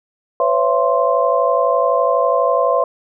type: tone cluster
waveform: sine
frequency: 507 / 559 / 672 / 1050 Hz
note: B4 / C#5 / E5 / C6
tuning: +45 / +14 / +33 / +6 cents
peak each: -18 dBFS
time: 0.4-2.84 s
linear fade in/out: 2 ms
effects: none